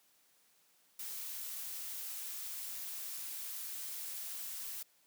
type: noise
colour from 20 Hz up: blue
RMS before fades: -43 dBFS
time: 0.99-4.83 s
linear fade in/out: 5 ms
effects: white hiss -70 dBFS RMS until 5.06 s + high-pass 150 Hz 12 dB/octave